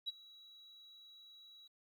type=tone with ADSR envelope; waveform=sine; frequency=3892 Hz; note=B7; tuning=26 cents flat; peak=-34 dBFS; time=0.06-1.68 s; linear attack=24 ms; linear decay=24 ms; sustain=-22 dB; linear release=13 ms; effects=tanh soft clip ceiling -31 dBFS + 12-bit